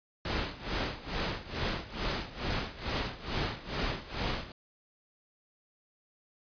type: noise with tremolo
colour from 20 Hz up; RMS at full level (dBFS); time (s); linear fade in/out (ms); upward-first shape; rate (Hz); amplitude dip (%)
pink; -31; 0.25-4.52; 2; sine; 2.3; 85
effects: resampled to 11025 Hz